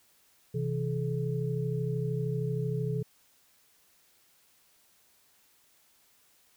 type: tone cluster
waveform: sine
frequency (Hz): 130.4 / 163.4 / 428.8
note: C3 / E3 / A4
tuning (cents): -5 / -15 / -45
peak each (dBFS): -31 / -33 / -35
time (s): 0.54-3.03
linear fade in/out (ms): 10
effects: white hiss -65 dBFS RMS until 6.56 s